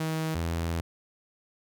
sawtooth tone pair in turn, 159.1 / 83.5 Hz, D#3 / E2, +39 / +23 cents, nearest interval major seventh, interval 1116 cents, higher first, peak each -24 dBFS, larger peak neither, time 0-0.35 / 0.35-0.81 s, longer second, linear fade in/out 5 ms, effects none

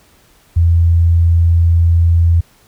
sine tone, 84.3 Hz, E2, 39 cents sharp, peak -7 dBFS, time 0.56-2.41 s, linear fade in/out 10 ms, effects pink hiss -50 dBFS RMS until 2.67 s

